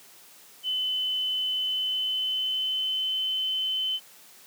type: tone with pitch glide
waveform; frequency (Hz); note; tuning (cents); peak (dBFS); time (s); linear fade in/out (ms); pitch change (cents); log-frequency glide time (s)
sine; 3028 to 3054; F#7 to G7; +39 to -46; -25; 0.63-4; 50; +15; 1.54-3.12
effects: white hiss -52 dBFS RMS until 4.46 s + high-pass 150 Hz 12 dB/octave